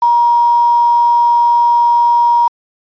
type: tone with quantisation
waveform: sine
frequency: 949 Hz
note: A#5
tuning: 31 cents sharp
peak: -7 dBFS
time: 0.02-2.48 s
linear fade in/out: 5 ms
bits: 5
effects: resampled to 11025 Hz